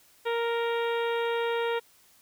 harmonic tone, 466.2 Hz, A#4, in tune, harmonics 1 / 2 / 3 / 4 / 5 / 6 / 7 / 8, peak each -27 / -33 / -37 / -39 / -41 / -43 / -44 / -45 dBFS, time 0.25-1.8 s, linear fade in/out 20 ms, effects white hiss -60 dBFS RMS until 2.21 s

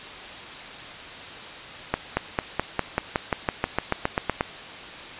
accelerating click train, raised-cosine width 0.5 ms, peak -6 dBFS, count 16, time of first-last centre 1.94-4.409 s, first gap 230 ms, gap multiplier 0.95, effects white hiss -38 dBFS RMS until 5.19 s + resampled to 8000 Hz

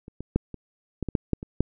clicks, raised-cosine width 3 ms, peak -28 / -21 / -8 / -23 / -15 / -16 / -8 / -9 / -22 / -7 dBFS, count 10, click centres 0.081 / 0.206 / 0.36 / 0.543 / 1.027 / 1.087 / 1.152 / 1.333 / 1.429 / 1.606 s, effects none

